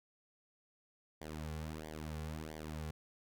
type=tone with flanger; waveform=sawtooth; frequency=77.78 Hz; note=D#2; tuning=in tune; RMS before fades=-44 dBFS; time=1.21-2.91 s; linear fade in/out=5 ms; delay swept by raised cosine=0.74 to 3.24 ms; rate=1.5 Hz; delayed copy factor=-0.95; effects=none